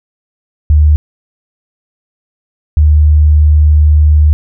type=tone pair in turn; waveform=sine; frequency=75.3 / 75.58 Hz; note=D2 / D#2; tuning=+44 / -50 cents; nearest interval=unison; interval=6 cents; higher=second; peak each=-3 dBFS; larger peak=neither; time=0.7-0.96 / 2.77-4.33 s; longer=second; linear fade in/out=0 ms; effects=none